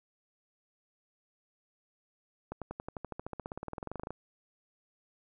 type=accelerating click train; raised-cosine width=1 ms; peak=-24 dBFS; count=27; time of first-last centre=2.52-4.106 s; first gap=97 ms; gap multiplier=0.96; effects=none